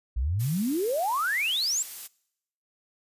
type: exponential sweep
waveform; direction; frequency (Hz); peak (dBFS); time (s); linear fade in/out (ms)
sine; up; 54.8 to 7902; -24; 0.16-1.83; 10
type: noise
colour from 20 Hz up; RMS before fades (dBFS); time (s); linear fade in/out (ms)
blue; -38; 0.39-2.08; 20
effects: noise-tail reverb RT60 0.8 s tail -24 dB re dry + resampled to 32000 Hz